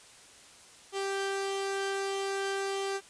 sawtooth tone pair together, 392 / 1566.4 Hz, G4 / G6, 0 / -2 cents, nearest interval 2 octaves, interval 2398 cents, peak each -27 / -38 dBFS, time 0.92-3.01 s, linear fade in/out 50 ms, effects white hiss -54 dBFS RMS until 3.09 s + resampled to 22050 Hz

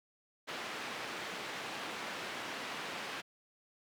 white band-pass noise, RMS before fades -42 dBFS, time 0.47-3.22 s, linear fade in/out 20 ms, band 190 to 2600 Hz, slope 12 dB/octave, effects none

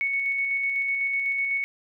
sine tone with tremolo, 2217 Hz, C#7, in tune, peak -22 dBFS, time 0.01-1.64 s, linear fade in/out 0 ms, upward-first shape square, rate 8 Hz, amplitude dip 25%, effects none

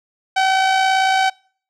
sawtooth tone with amplitude modulation, 763 Hz, G5, 47 cents flat, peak -8 dBFS, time 0.36-1.3 s, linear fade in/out 10 ms, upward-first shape sine, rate 57.9 Hz, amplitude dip 35%, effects noise-tail reverb RT60 0.5 s tail -26 dB re dry + low-pass 5000 Hz 12 dB/octave

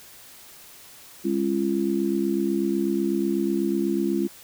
harmonic tone, 68.1 Hz, C#2, 30 cents flat, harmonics 3 / 4 / 5, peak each -26 / -27 / -24 dBFS, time 1.24-4.28 s, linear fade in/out 20 ms, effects white hiss -47 dBFS RMS until 4.43 s

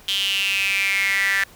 sawtooth tone with high-pass filter sweep, 196 Hz, G3, in tune, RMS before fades -21 dBFS, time 0.08-1.44 s, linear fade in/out 5 ms, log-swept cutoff 3200 to 1800 Hz, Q 8.6, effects pink hiss -48 dBFS RMS until 1.55 s

